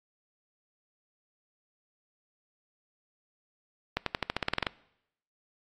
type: accelerating click train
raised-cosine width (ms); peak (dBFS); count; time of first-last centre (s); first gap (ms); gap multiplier
0.3; -11; 12; 3.97-4.668; 93; 0.92
effects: noise-tail reverb RT60 0.8 s tail -23 dB re dry + AAC 32 kbps